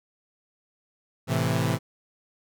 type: chord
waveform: sawtooth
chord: A minor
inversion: none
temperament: equal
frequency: 110 / 130.81 / 164.81 Hz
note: A2 / C3 / E3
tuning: 0 / 0 / 0 cents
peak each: -23 dBFS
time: 1.27-1.79 s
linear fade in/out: 50 ms
effects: none